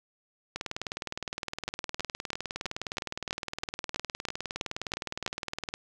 two click trains, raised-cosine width 0.2 ms, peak -14 / -16 dBFS, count 12 / 102, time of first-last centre 1.68-5.263 / 0.56-5.739 s, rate 3.07 / 19.5 Hz, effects none

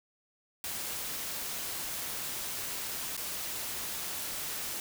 white noise with dropouts, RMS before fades -37 dBFS, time 0.64-4.8 s, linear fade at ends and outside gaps 1 ms, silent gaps 3.167-3.176 s, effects none

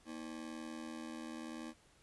40% pulse ring-modulated tone, 277.2 Hz, C#4, in tune, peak -40 dBFS, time 0.05-1.74 s, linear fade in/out 50 ms, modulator 40.3 Hz, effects pink hiss -67 dBFS RMS until 2.02 s + resampled to 24000 Hz

